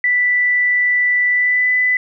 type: tone with pitch glide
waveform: sine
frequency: 1975.5 to 1998.5 Hz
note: B6 to B6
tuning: 0 to +20 cents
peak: -12 dBFS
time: 0.04-1.97 s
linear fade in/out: 2 ms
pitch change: +20 cents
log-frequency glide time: 1.3-1.7 s
effects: none